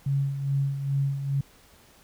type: tone with tremolo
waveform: sine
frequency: 138.59 Hz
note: C#3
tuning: in tune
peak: -21 dBFS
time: 0.06-1.41 s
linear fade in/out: 5 ms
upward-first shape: sine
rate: 2.4 Hz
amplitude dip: 60%
effects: pink hiss -56 dBFS RMS until 2.03 s